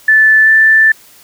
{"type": "tone with pitch glide", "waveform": "sine", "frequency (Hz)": [1751, 1765.2], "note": ["A6", "A6"], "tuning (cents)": [-9, 5], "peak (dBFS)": -4, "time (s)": [0.08, 0.92], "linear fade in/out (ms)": 5, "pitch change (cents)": 14, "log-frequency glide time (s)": [0.43, 0.49], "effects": ["white hiss -42 dBFS RMS until 1.23 s"]}